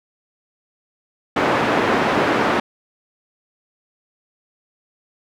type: band-pass noise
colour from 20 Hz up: pink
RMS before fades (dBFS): -18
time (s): 1.36-2.6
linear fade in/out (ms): 5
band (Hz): 260 to 1800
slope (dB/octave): 12
effects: none